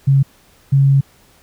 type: tone pair in turn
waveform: sine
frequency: 137.1 / 137.63 Hz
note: C#3 / C#3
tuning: -19 / -12 cents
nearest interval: unison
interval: 7 cents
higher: second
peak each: -8 dBFS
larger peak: neither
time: 0.07-0.23 / 0.72-1.01 s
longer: second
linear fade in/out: 10 ms
effects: pink hiss -51 dBFS RMS until 1.42 s